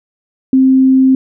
sine tone, 262.9 Hz, C4, 8 cents sharp, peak -5 dBFS, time 0.53-1.15 s, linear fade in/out 2 ms, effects none

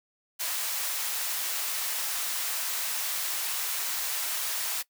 white high-pass noise, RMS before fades -31 dBFS, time 0.39-4.83 s, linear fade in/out 20 ms, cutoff 760 Hz, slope 12 dB/octave, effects noise-tail reverb RT60 0.1 s tail -20 dB re dry

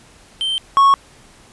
triangle tone pair in turn, 3120 / 1103.1 Hz, G7 / C#6, -9 / -9 cents, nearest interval octave + tritone, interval 1800 cents, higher first, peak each -16 / -6 dBFS, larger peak second, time 0.41-0.58 / 0.77-0.94 s, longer neither, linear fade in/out 0 ms, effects pink hiss -47 dBFS RMS until 1.52 s + resampled to 24000 Hz

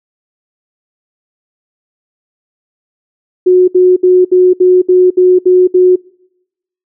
sine tone bursts, 365.3 Hz, F#4, 22 cents flat, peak -3 dBFS, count 9, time 3.46-5.96 s, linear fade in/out 10 ms, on 220 ms, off 65 ms, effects noise-tail reverb RT60 0.9 s tail -26 dB re dry

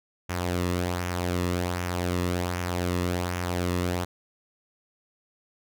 sawtooth tone with flanger, 88.8 Hz, F2, 29 cents sharp, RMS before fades -28 dBFS, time 0.29-4.05 s, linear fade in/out 10 ms, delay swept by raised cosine 0.23 to 1.33 ms, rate 1.3 Hz, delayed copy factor -0.5, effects none

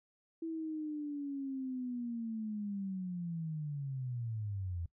sine linear sweep, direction down, 329.6 to 82.41 Hz, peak -36 dBFS, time 0.42-4.86 s, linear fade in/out 5 ms, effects noise-tail reverb RT60 0.1 s tail -21 dB re dry

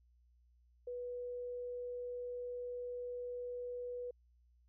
sine tone, 490.4 Hz, B4, 12 cents flat, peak -40 dBFS, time 0.87-4.11 s, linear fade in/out 5 ms, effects added 60 Hz sine -66 dBFS peak until 4.68 s

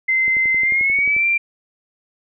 sine tone with pitch glide, 2071 to 2365 Hz, C7 to D7, -18 to +12 cents, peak -14 dBFS, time 0.08-1.38 s, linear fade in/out 10 ms, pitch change +230 cents, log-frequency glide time 0.61-1.26 s
click train, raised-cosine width 2 ms, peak -23 dBFS, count 11, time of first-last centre 0.28-1.165 s, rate 11.3 Hz
effects none

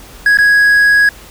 triangle tone with dropouts, 1661.2 Hz, G#6, in tune, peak -4 dBFS, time 0.26-1.09 s, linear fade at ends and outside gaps 2 ms, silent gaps 0.373-0.386 s, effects added 48 Hz sine -39 dBFS peak until 1.3 s + pink hiss -37 dBFS RMS until 1.3 s

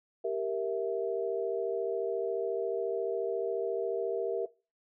sine chord, E diminished, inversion first, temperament equal, 392 / 466.2 / 659.3 Hz, G4 / Bb4 / E5, 0 / 0 / 0 cents, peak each -34 / -32 / -35 dBFS, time 0.24-4.46 s, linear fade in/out 10 ms, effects noise-tail reverb RT60 0.3 s tail -19 dB re dry

